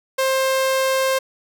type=tone; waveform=sawtooth; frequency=529 Hz; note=C5; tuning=19 cents sharp; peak=-13 dBFS; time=0.18-1.19 s; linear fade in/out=10 ms; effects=none